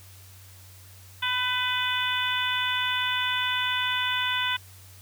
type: harmonic tone with a mistuned harmonic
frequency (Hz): 498.9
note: B4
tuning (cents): +17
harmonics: 2 / 3 / 4 / 5 / 6 / 7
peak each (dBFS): -31 / -30 / -33 / -33 / -31 / -30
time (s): 1.22-4.57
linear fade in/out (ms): 10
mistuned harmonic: 3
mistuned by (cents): +17
effects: added 94 Hz sine -48 dBFS peak until 5.01 s + white hiss -52 dBFS RMS until 5.01 s